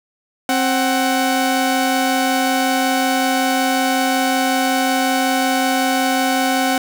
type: tone pair together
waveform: sawtooth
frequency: 264.6 / 748.4 Hz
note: C4 / F#5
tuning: +20 / +20 cents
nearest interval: octave + tritone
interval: 1800 cents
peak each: -14 dBFS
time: 0.49-6.78 s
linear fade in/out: 2 ms
effects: none